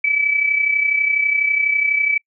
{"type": "tone with amplitude modulation", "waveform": "sine", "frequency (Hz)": 2299, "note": "D7", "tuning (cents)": -37, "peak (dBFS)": -12, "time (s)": [0.04, 2.18], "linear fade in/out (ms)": 5, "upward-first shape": "sine", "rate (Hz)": 32.1, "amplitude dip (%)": 60, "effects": ["noise-tail reverb RT60 0.1 s tail -26 dB re dry"]}